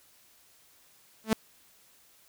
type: tone with exponential growth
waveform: sawtooth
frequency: 220 Hz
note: A3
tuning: in tune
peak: -16 dBFS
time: 1.24-1.33 s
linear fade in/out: 2 ms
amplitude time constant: 19 ms
effects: white hiss -61 dBFS RMS until 2.28 s